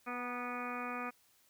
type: harmonic tone with a mistuned harmonic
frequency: 245.7 Hz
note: B3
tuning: 9 cents flat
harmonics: 1 / 2 / 3 / 4 / 5 / 6 / 7 / 8 / 9 / 10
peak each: -44 / -47 / -46 / -49 / -42 / -49 / -52 / -54 / -50 / -47 dBFS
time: 0.06-1.11 s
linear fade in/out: 20 ms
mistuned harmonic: 4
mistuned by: -27 cents
effects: white hiss -69 dBFS RMS until 1.49 s